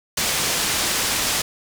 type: low-pass noise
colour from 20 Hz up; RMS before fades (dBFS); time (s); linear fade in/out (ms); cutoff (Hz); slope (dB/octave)
white; -22; 0.17-1.42; 5; 8200; 12
effects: none